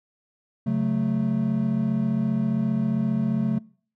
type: chord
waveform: triangle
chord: F# minor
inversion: second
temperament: equal with one note detuned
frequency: 137.32 / 185 / 220 Hz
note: C#3 / F#3 / A3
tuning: -16 / 0 / 0 cents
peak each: -25 / -25 / -22 dBFS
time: 0.66-3.59 s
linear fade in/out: 10 ms
effects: noise-tail reverb RT60 0.5 s tail -24 dB re dry